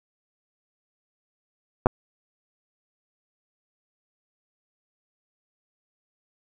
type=clicks; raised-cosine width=1 ms; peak=-4 dBFS; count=2; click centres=1.86 / 1.868 s; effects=none